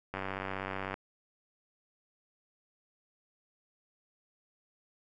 click train, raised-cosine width 0.5 ms, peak -21 dBFS, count 78, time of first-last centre 0.14-0.941 s, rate 96.1 Hz, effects none

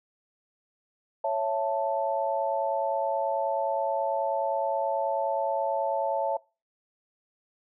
sine chord, A major, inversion first, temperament equal with one note detuned, 554.4 / 663.8 / 880 Hz, C#5 / E5 / A5, 0 / +12 / 0 cents, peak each -29 dBFS, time 1.24-6.37 s, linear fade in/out 5 ms, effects noise-tail reverb RT60 0.3 s tail -23 dB re dry

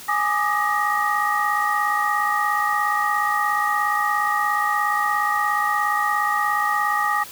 sine tone cluster, 830 / 1185 / 1242 / 1891 Hz, G#5 / D6 / D#6 / A#6, -1 / +15 / -3 / +24 cents, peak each -24 dBFS, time 0.08-7.24 s, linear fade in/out 10 ms, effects white hiss -39 dBFS RMS until 7.31 s

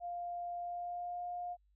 sine tone with pitch glide, 700 to 708.5 Hz, F5 to F5, +4 to +25 cents, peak -38 dBFS, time 0-1.57 s, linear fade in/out 50 ms, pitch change +21 cents, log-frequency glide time 0.6-1.23 s, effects added 50 Hz sine -68 dBFS peak until 1.75 s

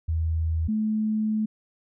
sine tone pair in turn, 80.9 / 216 Hz, E2 / A3, -32 / -32 cents, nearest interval octave + perfect fourth, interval 1700 cents, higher second, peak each -22 / -22 dBFS, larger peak neither, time 0.08-0.68 / 0.68-1.46 s, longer second, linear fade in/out 10 ms, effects none

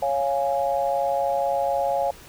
sine chord, Db major, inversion none, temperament equal, 554.4 / 698.5 / 830.6 Hz, Db5 / F5 / Ab5, 0 / 0 / 0 cents, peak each -24 / -25 / -26 dBFS, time 0.02-2.11 s, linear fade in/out 5 ms, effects pink hiss -46 dBFS RMS until 2.28 s

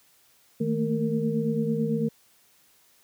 sine tone cluster, 156.6 / 220 / 229 / 461.3 Hz, D#3 / A3 / A#3 / A#4, +11 / 0 / -31 / -18 cents, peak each -29 / -27 / -31 / -29 dBFS, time 0.6-2.09 s, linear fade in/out 10 ms, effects white hiss -61 dBFS RMS until 3.03 s + high-pass 60 Hz 12 dB/octave

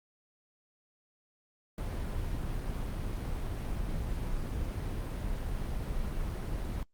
brown noise, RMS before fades -34 dBFS, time 1.78-6.83 s, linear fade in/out 2 ms, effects noise-tail reverb RT60 0.1 s tail -26 dB re dry + Opus 32 kbps

